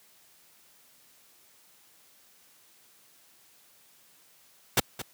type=noise with echo; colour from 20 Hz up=pink; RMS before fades=-20 dBFS; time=4.77-4.8 s; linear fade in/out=5 ms; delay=220 ms; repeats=1; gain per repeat=-14 dB; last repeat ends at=5.02 s; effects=white hiss -60 dBFS RMS until 5.13 s + high-pass 100 Hz 12 dB/octave